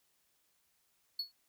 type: tone with exponential decay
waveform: triangle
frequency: 4388 Hz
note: C#8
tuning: 18 cents flat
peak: -30 dBFS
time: 1.19-1.32 s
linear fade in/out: 5 ms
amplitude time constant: 28 ms
effects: white hiss -75 dBFS RMS until 1.48 s